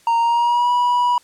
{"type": "tone with pitch glide", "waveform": "triangle", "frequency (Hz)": [927, 975.3], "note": ["A#5", "B5"], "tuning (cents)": [-10, -22], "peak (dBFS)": -12, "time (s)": [0.07, 1.18], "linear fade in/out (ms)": 2, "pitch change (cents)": 88, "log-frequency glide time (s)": [0.19, 0.71], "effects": ["white hiss -53 dBFS RMS until 1.23 s", "low-pass 10000 Hz 12 dB/octave"]}